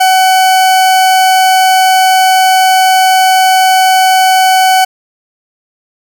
40% pulse tone, 752 Hz, F#5, 28 cents sharp, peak -4 dBFS, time 0-4.85 s, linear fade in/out 10 ms, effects none

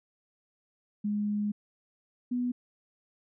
sine tone pair in turn, 207.7 / 246.3 Hz, G#3 / B3, 0 / -5 cents, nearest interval minor third, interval 295 cents, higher second, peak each -27 dBFS, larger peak neither, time 1.04-1.52 / 2.31-2.52 s, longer first, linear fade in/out 10 ms, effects none

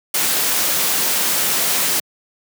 white noise, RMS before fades -18 dBFS, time 0.14-2 s, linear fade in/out 5 ms, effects high-pass 150 Hz 12 dB/octave

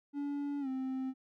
triangle tone with pitch glide, 285.8 to 262.1 Hz, D4 to C4, -47 to +3 cents, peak -32 dBFS, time 0.13-1.14 s, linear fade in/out 50 ms, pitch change -150 cents, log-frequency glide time 0.6-0.68 s, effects none

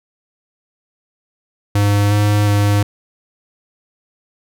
square tone with pitch steps, 102.1 / 103.8 / 102.4 Hz, G#2 / G#2 / G#2, -29 / 0 / -24 cents, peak -12 dBFS, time 1.75-2.83 s, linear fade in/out 5 ms, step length 360 ms, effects none

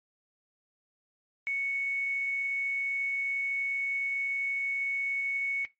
sine tone with quantisation, 2217 Hz, C#7, in tune, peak -28 dBFS, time 1.47-5.65 s, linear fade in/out 0 ms, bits 9, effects noise-tail reverb RT60 0.2 s tail -20 dB re dry + MP3 32 kbps

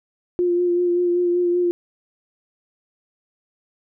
sine tone with vibrato, 352.1 Hz, F4, 14 cents sharp, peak -16 dBFS, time 0.39-1.71 s, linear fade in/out 0 ms, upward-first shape sine, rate 5.2 Hz, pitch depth 21 cents each way, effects none

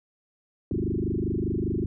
sine tone with frequency modulation, 220 Hz, A3, in tune, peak -24 dBFS, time 0.71-1.86 s, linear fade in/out 2 ms, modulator 25 Hz, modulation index 6.4, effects none

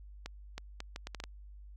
accelerating click train, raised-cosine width 0.2 ms, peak -23 dBFS, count 8, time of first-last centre 0.26-1.239 s, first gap 320 ms, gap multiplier 0.7, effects added 50 Hz sine -48 dBFS peak until 1.76 s

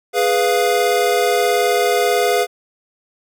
square chord, F diminished, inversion first, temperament equal, 415.3 / 493.9 / 698.5 Hz, Ab4 / Cb5 / F5, 0 / 0 / 0 cents, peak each -19 dBFS, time 0.13-2.47 s, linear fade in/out 50 ms, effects none

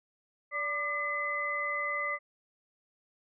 sine tone cluster, 580 / 1191 / 2028 Hz, D5 / D6 / B6, -22 / +24 / +45 cents, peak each -39 / -35 / -32 dBFS, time 0.51-2.19 s, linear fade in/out 50 ms, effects none

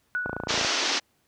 sine tone with exponential decay, 1473 Hz, F#6, 8 cents flat, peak -23 dBFS, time 0.15-0.75 s, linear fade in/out 0 ms, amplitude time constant 130 ms
click train, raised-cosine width 1 ms, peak -15 dBFS, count 12, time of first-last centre 0.26-0.647 s, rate 28.4 Hz
white band-pass noise, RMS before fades -26 dBFS, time 0.48-1 s, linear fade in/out 20 ms, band 250 to 6100 Hz, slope 48 dB/octave
effects pink hiss -68 dBFS RMS until 1.27 s + high-pass 60 Hz 12 dB/octave

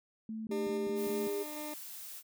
sine tone bursts, 220.3 Hz, A3, 2 cents sharp, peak -37 dBFS, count 5, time 0.29-1.274 s, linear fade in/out 2 ms, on 180 ms, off 21 ms
sine tone with pitch glide, 397.7 to 405.8 Hz, G4 to G#4, +25 to -40 cents, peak -33 dBFS, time 0.5-1.44 s, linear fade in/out 20 ms, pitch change +35 cents, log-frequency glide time 0.82-1.16 s
20% pulse tone with tremolo, 301.4 Hz, D4, 45 cents sharp, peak -35 dBFS, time 0.51-1.74 s, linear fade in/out 5 ms, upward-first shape square, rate 1.9 Hz, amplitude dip 25%
blue noise, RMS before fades -46 dBFS, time 0.95-2.23 s, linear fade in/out 50 ms
effects none

